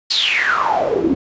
pink noise with band-pass filter sweep, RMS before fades -17 dBFS, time 0.1-1.15 s, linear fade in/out 10 ms, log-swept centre 4600 to 250 Hz, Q 8.8, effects resampled to 16000 Hz

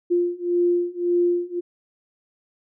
sine beating tone pair, 349.3 / 351.1 Hz, F4 / F4, 0 / +9 cents, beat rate 1.8 Hz, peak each -22 / -21 dBFS, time 0.1-1.61 s, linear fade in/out 20 ms, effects none

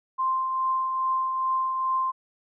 sine tone with tremolo, 1046.5 Hz, C6, in tune, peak -21 dBFS, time 0.18-2.12 s, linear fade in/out 20 ms, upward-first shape triangle, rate 2.4 Hz, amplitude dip 40%, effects none

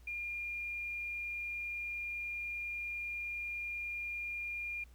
sine tone with quantisation, 2410 Hz, D7, 44 cents sharp, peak -37 dBFS, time 0.07-4.84 s, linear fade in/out 5 ms, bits 11, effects added 60 Hz sine -55 dBFS peak until 4.94 s + pink hiss -68 dBFS RMS until 4.94 s

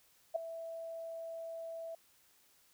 sine tone with ADSR envelope, 659.3 Hz, E5, in tune, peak -27 dBFS, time 0.34-1.95 s, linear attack 19 ms, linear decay 5 ms, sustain -14 dB, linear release 4 ms, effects white hiss -68 dBFS RMS until 2.73 s

